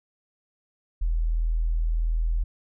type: tone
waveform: sine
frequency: 40.78 Hz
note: E1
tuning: 18 cents flat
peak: -21 dBFS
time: 1.01-2.44 s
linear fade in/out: 10 ms
effects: none